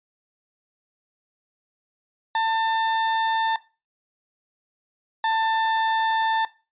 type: tone pair in turn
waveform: 35% pulse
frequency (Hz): 895 / 891.2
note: A5 / A5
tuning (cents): +29 / +22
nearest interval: unison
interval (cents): 7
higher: first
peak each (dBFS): -18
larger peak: neither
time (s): 2.35-3.56 / 5.24-6.45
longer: neither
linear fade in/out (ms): 2
effects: noise-tail reverb RT60 0.3 s tail -18 dB re dry + resampled to 8000 Hz